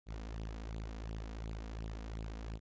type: tone with flanger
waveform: sawtooth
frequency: 54.7 Hz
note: A1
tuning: 9 cents flat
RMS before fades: -43 dBFS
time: 0.06-2.6 s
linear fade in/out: 50 ms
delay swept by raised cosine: 0.25 to 4.25 ms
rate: 2.8 Hz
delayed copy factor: +0.7
effects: resampled to 16000 Hz